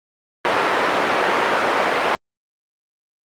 pink band-pass noise, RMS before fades -18 dBFS, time 0.45-2.15 s, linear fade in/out 0 ms, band 510 to 2000 Hz, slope 12 dB/octave, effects Opus 32 kbps

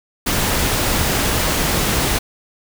pink noise, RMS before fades -18 dBFS, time 0.26-2.19 s, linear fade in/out 10 ms, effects none

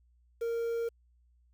triangle tone with quantisation, 463.9 Hz, A#4, 8 cents flat, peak -28 dBFS, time 0.41-0.89 s, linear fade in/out 10 ms, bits 9, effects added 60 Hz sine -63 dBFS peak until 1.53 s

